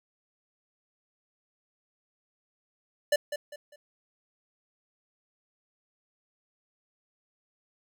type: tone with echo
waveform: square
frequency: 587.3 Hz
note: D5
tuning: in tune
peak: -21 dBFS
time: 3.12-3.16 s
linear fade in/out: 5 ms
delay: 200 ms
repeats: 3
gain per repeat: -10 dB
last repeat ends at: 3.76 s
effects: none